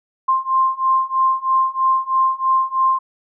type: beating tone pair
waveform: sine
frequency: 1051 / 1054.1 Hz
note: C6 / C6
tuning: +7 / +13 cents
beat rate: 3.1 Hz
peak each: -18 / -17 dBFS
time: 0.28-2.99 s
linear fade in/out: 10 ms
effects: none